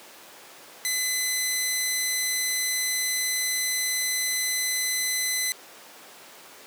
10% pulse tone, 2020 Hz, B6, 39 cents sharp, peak -15 dBFS, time 0.85-5.52 s, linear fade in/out 0 ms, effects pink hiss -46 dBFS RMS until 6.66 s + high-pass 400 Hz 12 dB/octave

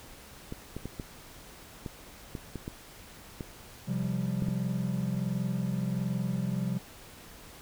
clicks, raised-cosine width 3 ms, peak -23 dBFS, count 11, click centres 0.524 / 0.766 / 0.856 / 0.998 / 1.862 / 2.352 / 2.557 / 2.679 / 3.408 / 4.423 / 4.485 s
triangle chord, C suspended fourth, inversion none, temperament equal, 130.81 / 174.61 / 196 Hz, C3 / F3 / G3, 0 / 0 / 0 cents, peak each -31 dBFS, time 3.87-6.79 s, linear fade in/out 20 ms
effects pink hiss -50 dBFS RMS until 7.61 s

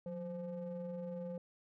triangle ring-modulated tone, 169.5 Hz, E3, 49 cents sharp, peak -35 dBFS, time 0.06-1.38 s, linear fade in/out 2 ms, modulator 350 Hz, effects none

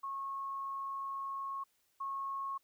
sine tone pair in turn, 1093 / 1093 Hz, C#6 / C#6, -25 / -25 cents, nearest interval unison, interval 0 cents, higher neither, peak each -37 / -36 dBFS, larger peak second, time 0.03-1.64 / 2-2.58 s, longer first, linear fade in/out 10 ms, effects white hiss -75 dBFS RMS until 2.63 s

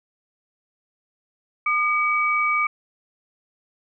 sine tone pair together, 1213.4 / 2276 Hz, D#6 / C#7, -44 / +45 cents, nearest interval major seventh, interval 1089 cents, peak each -21 dBFS, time 1.66-2.67 s, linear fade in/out 5 ms, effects none

